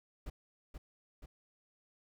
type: noise with echo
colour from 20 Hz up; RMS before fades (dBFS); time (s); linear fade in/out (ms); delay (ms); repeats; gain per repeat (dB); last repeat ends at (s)
brown; -42; 0.26-0.3; 5; 480; 2; -4; 1.26
effects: none